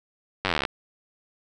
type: slowing click train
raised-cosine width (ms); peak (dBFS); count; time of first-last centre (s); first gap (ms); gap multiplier
0.3; -7; 17; 0.45-0.652; 10; 1.03
effects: none